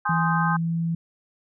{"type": "chord", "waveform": "sine", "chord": "Ab major seventh", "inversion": "none", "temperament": "equal with one note detuned", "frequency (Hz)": [830.6, 1046.5, 1244.5, 1558.1], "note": ["Ab5", "C6", "Eb6", "G6"], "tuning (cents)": [0, 0, 0, -11], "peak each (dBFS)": -27, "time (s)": [0.05, 0.57], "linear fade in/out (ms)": 10}
{"type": "tone with pitch glide", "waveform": "sine", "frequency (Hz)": [164.81, 166.44], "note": ["E3", "E3"], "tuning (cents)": [0, 17], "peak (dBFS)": -22, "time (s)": [0.09, 0.95], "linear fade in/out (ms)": 5, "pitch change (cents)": 17, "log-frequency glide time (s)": [0.31, 0.71]}
{"effects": []}